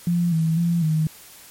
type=tone with pitch steps; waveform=sine; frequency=173.2 / 161.6 / 170.6 / 156.8 Hz; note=F3 / E3 / F3 / D#3; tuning=-14 / -34 / -40 / +14 cents; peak=-17 dBFS; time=0.07-1.07 s; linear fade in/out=2 ms; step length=250 ms; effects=white hiss -45 dBFS RMS until 1.5 s + MP3 64 kbps